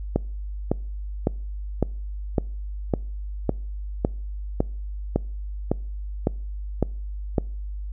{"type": "click train", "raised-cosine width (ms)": 2, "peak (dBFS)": -6, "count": 14, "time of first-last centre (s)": [0.16, 7.382], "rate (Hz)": 1.8, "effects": ["noise-tail reverb RT60 0.5 s tail -26 dB re dry", "added 50 Hz sine -29 dBFS peak until 7.92 s"]}